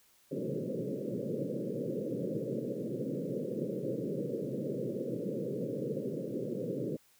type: band-pass noise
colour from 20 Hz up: white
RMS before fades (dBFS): -36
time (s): 0.31-6.97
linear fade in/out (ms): 10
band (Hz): 120 to 550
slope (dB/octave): 96
effects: white hiss -66 dBFS RMS until 7.19 s